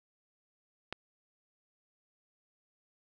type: click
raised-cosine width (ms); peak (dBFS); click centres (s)
0.3; -20; 0.926
effects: none